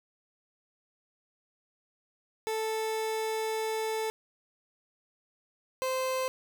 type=tone pair in turn; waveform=30% pulse; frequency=440 / 519.4 Hz; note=A4 / C5; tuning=0 / -13 cents; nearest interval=minor third; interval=287 cents; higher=second; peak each=-27 / -26 dBFS; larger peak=second; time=2.47-4.1 / 5.82-6.28 s; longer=first; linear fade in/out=0 ms; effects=none